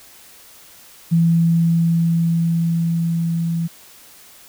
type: tone with level ramp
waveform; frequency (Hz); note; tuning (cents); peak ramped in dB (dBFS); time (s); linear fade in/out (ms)
sine; 167; E3; +23; -11 to -18; 1.11-3.68; 20
effects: white hiss -45 dBFS RMS until 4.48 s